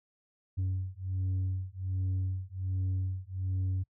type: beating tone pair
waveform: sine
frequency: 93.1 / 94.4 Hz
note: F#2 / F#2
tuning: +11 / +35 cents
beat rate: 1.3 Hz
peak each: -31 dBFS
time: 0.57-3.84 s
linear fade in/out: 20 ms
effects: noise-tail reverb RT60 0.1 s tail -24 dB re dry + tanh soft clip ceiling -27 dBFS